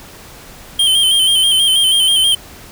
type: tone with vibrato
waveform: square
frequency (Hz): 3136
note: G7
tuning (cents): 0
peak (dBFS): -10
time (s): 0.79-2.35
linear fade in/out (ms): 5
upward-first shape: square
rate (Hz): 6.2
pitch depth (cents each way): 40
effects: pink hiss -37 dBFS RMS until 2.71 s